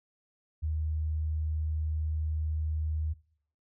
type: tone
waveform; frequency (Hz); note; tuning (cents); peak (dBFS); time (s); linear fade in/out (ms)
sine; 77.78; D#2; 0; -28; 0.62-3.14; 20
effects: noise-tail reverb RT60 0.6 s tail -21 dB re dry